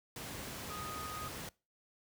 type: tone in noise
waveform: sine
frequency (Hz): 1244.5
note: D#6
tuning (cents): 0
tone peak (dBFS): -43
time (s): 0.7-1.28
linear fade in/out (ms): 2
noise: pink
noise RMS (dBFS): -44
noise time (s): 0.16-1.49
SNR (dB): -2
effects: noise-tail reverb RT60 0.3 s tail -23 dB re dry + high-pass 60 Hz 12 dB/octave